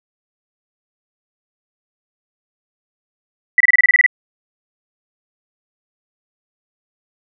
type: tone bursts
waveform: sine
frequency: 1975.5 Hz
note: B6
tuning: in tune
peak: -7 dBFS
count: 10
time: 3.58-4.063 s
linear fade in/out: 2 ms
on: 24 ms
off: 27 ms
effects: none